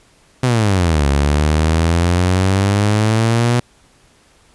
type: exponential two-way sweep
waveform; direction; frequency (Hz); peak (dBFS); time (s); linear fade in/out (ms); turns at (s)
sawtooth; down then up; 130.81 to 69.3 to 122.6; -8; 0.43-3.6; 5; 1.07
effects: pink hiss -52 dBFS RMS until 4.54 s + resampled to 24000 Hz